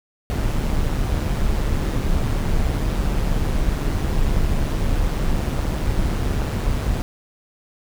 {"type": "noise with amplitude modulation", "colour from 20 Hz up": "brown", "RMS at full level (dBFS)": -18, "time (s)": [0.3, 7.02], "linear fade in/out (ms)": 0, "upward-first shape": "sine", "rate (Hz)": 145, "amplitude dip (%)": 45, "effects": []}